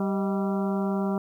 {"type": "harmonic tone with a mistuned harmonic", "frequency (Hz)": 195.3, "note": "G3", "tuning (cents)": -6, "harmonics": [1, 2, 3, 4, 5, 6, 7], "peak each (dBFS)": [-25, -31, -35, -37, -39, -41, -42], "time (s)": [0, 1.18], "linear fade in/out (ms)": 2, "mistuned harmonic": 3, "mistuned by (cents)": 100, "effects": ["10-bit"]}